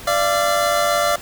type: tone pair together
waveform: 25% pulse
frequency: 587.3 / 684 Hz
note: D5 / F5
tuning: 0 / -36 cents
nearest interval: minor third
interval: 264 cents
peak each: -15 dBFS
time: 0.07-1.16 s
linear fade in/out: 5 ms
effects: pink hiss -37 dBFS RMS until 1.21 s